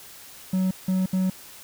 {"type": "tone bursts at uneven times", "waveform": "triangle", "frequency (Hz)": 186.9, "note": "F#3", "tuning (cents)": 18, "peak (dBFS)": -18, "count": 3, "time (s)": [[0.53, 0.71], [0.88, 1.06], [1.13, 1.3]], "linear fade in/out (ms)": 5, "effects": ["white hiss -45 dBFS RMS until 1.63 s"]}